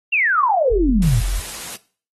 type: exponential sweep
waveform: sine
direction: down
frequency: 2819 to 101.3 Hz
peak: -14 dBFS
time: 0.12-1.21 s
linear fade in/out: 10 ms
type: tone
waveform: sine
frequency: 44.93 Hz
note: F1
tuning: 50 cents sharp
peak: -17 dBFS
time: 0.71-1.4 s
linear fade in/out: 10 ms
type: noise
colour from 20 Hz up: white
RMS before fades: -31 dBFS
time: 1.02-1.76 s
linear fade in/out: 2 ms
effects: noise-tail reverb RT60 0.4 s tail -18 dB re dry + AAC 32 kbps